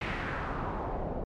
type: noise with low-pass filter sweep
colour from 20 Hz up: pink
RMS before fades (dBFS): -34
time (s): 0.01-1.24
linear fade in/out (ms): 5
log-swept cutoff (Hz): 2400 to 560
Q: 1.9
effects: MP3 96 kbps